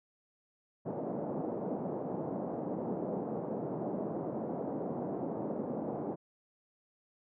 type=band-pass noise; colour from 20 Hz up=pink; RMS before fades=-37 dBFS; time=0.85-6.16 s; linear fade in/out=20 ms; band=170 to 730 Hz; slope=24 dB/octave; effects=none